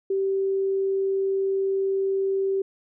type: tone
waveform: sine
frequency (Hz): 388.1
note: G4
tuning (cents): -17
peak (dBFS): -21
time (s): 0.1-2.62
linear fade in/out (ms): 5
effects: none